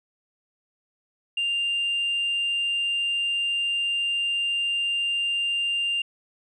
sine tone, 2794 Hz, F7, in tune, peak -21 dBFS, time 1.37-6.02 s, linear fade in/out 5 ms, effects tanh soft clip ceiling -20 dBFS

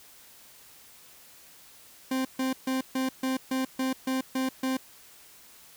40% pulse tone bursts, 261.6 Hz, C4, in tune, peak -25 dBFS, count 10, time 2.11-4.77 s, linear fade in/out 5 ms, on 140 ms, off 140 ms, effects white hiss -53 dBFS RMS until 5.76 s

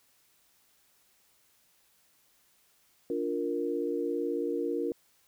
sine chord, Bb major, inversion first, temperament just, 291.4 / 349.6 / 466.2 Hz, D4 / F4 / Bb4, -13 / +2 / 0 cents, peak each -34 / -33 / -32 dBFS, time 3.1-4.92 s, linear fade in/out 2 ms, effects white hiss -67 dBFS RMS until 5.27 s

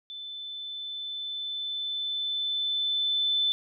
sine tone with level ramp, 3520 Hz, A7, in tune, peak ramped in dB -37 to -22 dBFS, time 0.1-3.52 s, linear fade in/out 0 ms, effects none

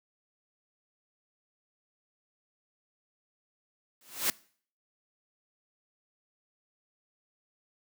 white noise with exponential growth, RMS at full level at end -24 dBFS, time 4.01-4.3 s, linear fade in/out 2 ms, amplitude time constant 62 ms, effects noise-tail reverb RT60 0.5 s tail -22 dB re dry + high-pass 150 Hz 12 dB/octave

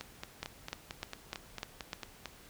two click trains, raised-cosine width 0.2 ms, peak -22 / -19 dBFS, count 11 / 6, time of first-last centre 0.01-2.257 / 0.43-1.932 s, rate 4.45 / 3.33 Hz, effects pink hiss -56 dBFS RMS until 2.49 s

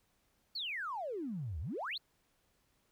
triangle exponential two-way sweep, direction down then up, 4604 to 69.2 to 4604 Hz, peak -33 dBFS, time 0.55-1.98 s, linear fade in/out 10 ms, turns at 1.6 s, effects tanh soft clip ceiling -35 dBFS + pink hiss -75 dBFS RMS until 2.91 s

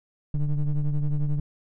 triangle ring-modulated tone, 75.5 Hz, D2, 48 cents sharp, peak -16 dBFS, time 0.34-1.4 s, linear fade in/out 5 ms, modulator 69.9 Hz, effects none

